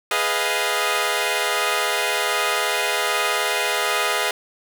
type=chord; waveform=10% pulse; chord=F half-diminished seventh; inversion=first; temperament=equal; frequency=415.3 / 493.9 / 622.3 / 698.5 Hz; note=Ab4 / Cb5 / Eb5 / F5; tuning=0 / 0 / 0 / 0 cents; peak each=-17 dBFS; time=0.11-4.31 s; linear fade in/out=2 ms; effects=none